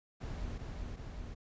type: noise with echo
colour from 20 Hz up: brown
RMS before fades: -40 dBFS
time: 0.2-0.59 s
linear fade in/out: 20 ms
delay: 380 ms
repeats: 2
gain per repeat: -2 dB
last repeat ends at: 1.35 s
effects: resampled to 16000 Hz